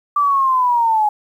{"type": "linear sweep", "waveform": "sine", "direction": "down", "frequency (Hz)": [1174.7, 830.6], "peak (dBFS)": -12, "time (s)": [0.16, 1.09], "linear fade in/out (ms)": 5, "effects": ["8-bit"]}